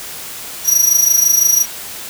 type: tone with amplitude modulation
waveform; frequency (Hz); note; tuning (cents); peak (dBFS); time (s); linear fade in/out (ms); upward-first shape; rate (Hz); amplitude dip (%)
sawtooth; 5790; F#8; -38; -4; 0.64-1.66; 50; sine; 25.9; 70
effects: white hiss -29 dBFS RMS until 2.09 s